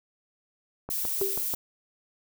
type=click train; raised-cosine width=1 ms; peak=-22 dBFS; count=5; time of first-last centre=0.89-1.538 s; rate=6.17 Hz
type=noise; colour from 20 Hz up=violet; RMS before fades=-30 dBFS; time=0.9-1.55 s; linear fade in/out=5 ms
type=tone with exponential decay; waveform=sine; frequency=392 Hz; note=G4; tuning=in tune; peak=-22 dBFS; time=1.21-1.45 s; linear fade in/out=5 ms; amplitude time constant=52 ms
effects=none